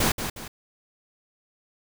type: noise with echo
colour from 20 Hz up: pink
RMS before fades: -22 dBFS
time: 0-0.12 s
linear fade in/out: 5 ms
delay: 180 ms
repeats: 2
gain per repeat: -8 dB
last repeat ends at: 0.48 s
effects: none